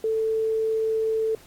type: tone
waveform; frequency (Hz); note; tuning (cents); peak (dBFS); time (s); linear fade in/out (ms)
sine; 442.5; A4; +10; -21; 0.04-1.35; 2
effects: pink hiss -52 dBFS RMS until 1.46 s + AAC 64 kbps